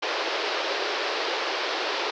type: band-pass noise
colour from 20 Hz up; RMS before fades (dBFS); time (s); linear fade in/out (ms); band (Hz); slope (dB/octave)
pink; -28; 0.02-2.11; 10; 350 to 5200; 48
effects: none